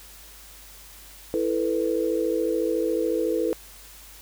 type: chord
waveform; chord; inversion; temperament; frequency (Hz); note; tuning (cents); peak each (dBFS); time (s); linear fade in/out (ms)
sine; E suspended fourth; none; equal; 329.6 / 440 / 493.9; E4 / A4 / B4; 0 / 0 / 0; -26; 1.34-3.53; 0
effects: added 50 Hz sine -50 dBFS peak until 4.21 s + white hiss -47 dBFS RMS until 4.21 s